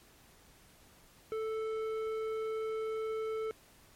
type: tone with tanh clipping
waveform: sine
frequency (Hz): 440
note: A4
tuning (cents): 0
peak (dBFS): -35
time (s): 1.32-3.51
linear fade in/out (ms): 0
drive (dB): 11
effects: pink hiss -61 dBFS RMS until 3.95 s + MP3 64 kbps